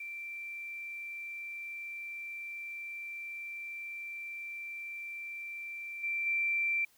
sine tone with level steps, 2349 Hz, D7, in tune, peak -39 / -31 / -28 dBFS, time 0-6.85 s, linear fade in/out 5 ms, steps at 6.03 / 6.26 s, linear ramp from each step 10 ms, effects white hiss -66 dBFS RMS until 6.97 s

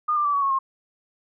sine tone with pitch steps, 1220 / 1188.7 / 1158.2 / 1128.5 / 1099.5 / 1071.3 Hz, D#6 / D6 / D6 / C#6 / C#6 / C6, -34 / +21 / -24 / +31 / -14 / +41 cents, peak -19 dBFS, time 0.08-0.59 s, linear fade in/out 10 ms, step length 85 ms, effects none

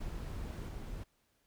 brown noise with level steps, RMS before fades -41 / -43 dBFS, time 0-1.04 s, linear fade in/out 10 ms, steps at 0.68 s, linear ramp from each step 10 ms, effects pink hiss -75 dBFS RMS until 1.46 s

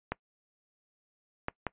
clicks, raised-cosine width 0.5 ms, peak -16 dBFS, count 3, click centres 0.12 / 1.484 / 1.667 s, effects noise-tail reverb RT60 0.1 s tail -23 dB re dry + resampled to 8000 Hz

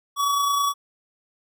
square tone with amplitude modulation, 1134 Hz, C#6, 39 cents sharp, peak -19 dBFS, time 0.16-0.74 s, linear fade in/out 50 ms, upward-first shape sine, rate 29.4 Hz, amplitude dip 30%, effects none

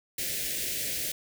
white band-stop noise, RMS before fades -32 dBFS, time 0.18-1.12 s, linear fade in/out 5 ms, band 630 to 1700 Hz, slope 48 dB/octave, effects none

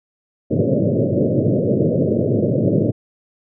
pink band-pass noise, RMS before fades -17 dBFS, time 0.5-2.92 s, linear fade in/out 20 ms, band 100 to 610 Hz, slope 96 dB/octave, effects none

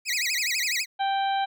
20% pulse tone with vibrato, 2217 Hz, C#7, in tune, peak -19 dBFS, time 0.05-0.86 s, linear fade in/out 50 ms, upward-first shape sine, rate 12 Hz, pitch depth 270 cents each way
harmonic tone, 784 Hz, G5, in tune, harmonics 1 / 2 / 3 / 4 / 5, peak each -23 / -34 / -40 / -37 / -38 dBFS, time 0.99-1.46 s, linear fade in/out 20 ms
effects none

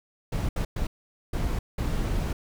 brown noise bursts at uneven times, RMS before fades -27 dBFS, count 5, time 0.32-0.49 / 0.56-0.65 / 0.76-0.87 / 1.33-1.59 / 1.78-2.33 s, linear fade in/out 5 ms, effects none

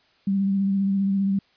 sine tone with vibrato, 196 Hz, G3, in tune, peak -19 dBFS, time 0.27-1.39 s, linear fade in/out 5 ms, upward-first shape triangle, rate 15 Hz, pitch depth 30 cents each way, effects white hiss -61 dBFS RMS until 1.56 s + resampled to 11025 Hz

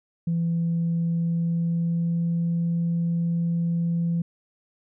sine tone with pitch glide, 167.8 to 169.16 Hz, E3 to E3, +31 to +45 cents, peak -20 dBFS, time 0.27-4.22 s, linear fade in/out 5 ms, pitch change +14 cents, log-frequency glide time 1.1-2.56 s, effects tanh soft clip ceiling -18 dBFS

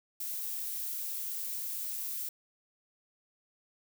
violet noise, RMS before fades -37 dBFS, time 0.2-2.29 s, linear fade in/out 5 ms, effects none

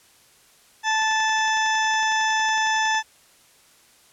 harmonic tone, 876 Hz, A5, 8 cents flat, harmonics 1 / 2 / 3 / 4 / 6 / 7 / 8, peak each -22 / -23 / -32 / -30 / -34 / -33 / -40 dBFS, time 0.83-3.03 s, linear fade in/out 50 ms
click train, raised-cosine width 0.2 ms, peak -21 dBFS, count 22, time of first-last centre 1.02-2.947 s, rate 10.9 Hz
effects white hiss -55 dBFS RMS until 4.12 s + low-pass 11000 Hz 12 dB/octave

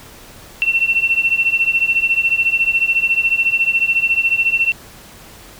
sine beating tone pair, 2700 / 2714 Hz, E7 / E7, +41 / +50 cents, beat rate 14 Hz, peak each -17 / -15 dBFS, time 0.62-4.72 s, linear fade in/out 0 ms, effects pink hiss -40 dBFS RMS until 5.59 s

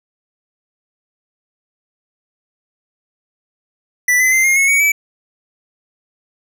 square tone with pitch steps, 1975.5 / 2026 / 2079 / 2132 / 2187 / 2243 / 2301 Hz, B6 / B6 / C7 / C7 / C#7 / C#7 / D7, 0 / +44 / -12 / +32 / -24 / +20 / -36 cents, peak -11 dBFS, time 4.08-4.92 s, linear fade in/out 5 ms, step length 120 ms, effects none

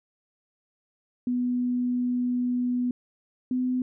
sine tone pair in turn, 246.9 / 252.8 Hz, B3 / B3, 0 / +41 cents, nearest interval unison, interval 41 cents, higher second, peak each -23 dBFS, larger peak neither, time 1.27-2.91 / 3.51-3.82 s, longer first, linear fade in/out 2 ms, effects none

